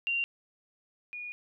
sine tone pair in turn, 2768 / 2446 Hz, F7 / D#7, -16 / -30 cents, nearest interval major second, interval 214 cents, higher first, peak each -27 / -37 dBFS, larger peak first, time 0.07-0.24 / 1.13-1.32 s, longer second, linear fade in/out 0 ms, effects none

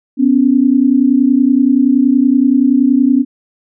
sine tone pair together, 250.2 / 280.8 Hz, B3 / C#4, +23 / +22 cents, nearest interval major second, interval 199 cents, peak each -10 dBFS, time 0.17-3.25 s, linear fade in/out 50 ms, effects none

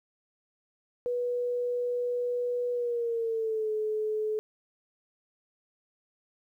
sine tone with pitch glide, 488.4 to 430.1 Hz, B4 to A4, -19 to -39 cents, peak -27 dBFS, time 1.06-4.39 s, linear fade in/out 0 ms, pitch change -220 cents, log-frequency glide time 2.72-3.71 s, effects 11-bit

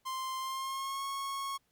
45% pulse tone with pitch glide, 1046.5 to 1097.3 Hz, C6 to C#6, 0 to -18 cents, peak -35 dBFS, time 0.05-1.58 s, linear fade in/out 20 ms, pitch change +82 cents, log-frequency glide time 0.39-1.04 s, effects pink hiss -75 dBFS RMS until 1.71 s

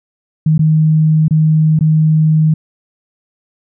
sine tone with dropouts, 156.4 Hz, D#3, 9 cents sharp, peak -7 dBFS, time 0.46-2.54 s, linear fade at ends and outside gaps 5 ms, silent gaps 0.58-0.592 / 1.282-1.308 / 1.791-1.808 s, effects none

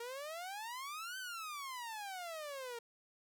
sawtooth exponential two-way sweep, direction up then down, 460.6 to 1556 to 460.6 Hz, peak -39 dBFS, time 0-2.79 s, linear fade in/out 5 ms, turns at 1.18 s, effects none

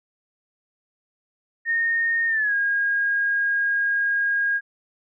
sine tone with pitch glide, 1840 to 1629.8 Hz, A#6 to G#6, -23 to -33 cents, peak -19 dBFS, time 1.65-4.61 s, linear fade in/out 50 ms, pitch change -210 cents, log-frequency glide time 2.28-2.54 s, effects none

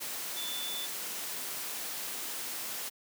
sine tone in noise, 3500 Hz, A7, 10 cents flat, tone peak -37 dBFS, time 0.36-0.87 s, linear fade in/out 20 ms, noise white, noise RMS -38 dBFS, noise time 0-2.9 s, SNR -2 dB, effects high-pass 200 Hz 12 dB/octave

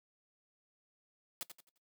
white noise with echo, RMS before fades -40 dBFS, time 1.41-1.43 s, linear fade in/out 0 ms, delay 87 ms, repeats 4, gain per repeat -9 dB, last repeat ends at 1.778 s, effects noise-tail reverb RT60 0.1 s tail -18 dB re dry

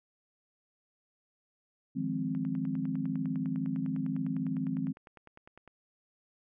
sine chord, F minor seventh, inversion third, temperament equal, 155.56 / 174.61 / 207.7 / 261.6 Hz, Eb3 / F3 / Ab3 / C4, 0 / 0 / 0 / 0 cents, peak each -37 / -37 / -37 / -33 dBFS, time 1.95-4.93 s, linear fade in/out 20 ms
click train, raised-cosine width 0.5 ms, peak -36 dBFS, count 34, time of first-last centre 2.35-5.677 s, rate 9.92 Hz
effects none

